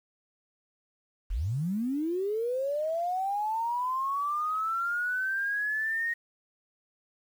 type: linear sweep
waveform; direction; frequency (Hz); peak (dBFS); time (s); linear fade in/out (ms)
sine; up; 34.65 to 1874; -27; 1.3-6.14; 10
effects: 9-bit